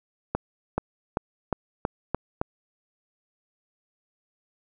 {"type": "accelerating click train", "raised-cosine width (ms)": 1, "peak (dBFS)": -10, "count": 7, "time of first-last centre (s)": [0.35, 2.415], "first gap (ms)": 430, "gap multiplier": 0.91, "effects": []}